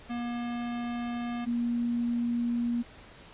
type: tone pair in turn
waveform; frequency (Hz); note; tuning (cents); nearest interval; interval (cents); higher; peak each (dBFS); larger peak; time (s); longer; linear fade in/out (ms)
square / sine; 239 / 237.6; A#3 / A#3; +43 / +33; unison; 10; first; -32 / -26; second; 0.09-1.46 / 1.46-2.83; neither; 20
effects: pink hiss -51 dBFS RMS until 3.33 s + resampled to 8000 Hz